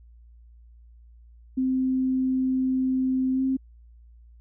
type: tone with pitch glide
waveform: sine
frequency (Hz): 260 to 264.4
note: C4 to C4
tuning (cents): -11 to +18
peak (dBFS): -21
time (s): 1.57-3.57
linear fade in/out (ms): 10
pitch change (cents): +29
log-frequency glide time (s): 3.33-3.42
effects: added 58 Hz sine -48 dBFS peak until 4.4 s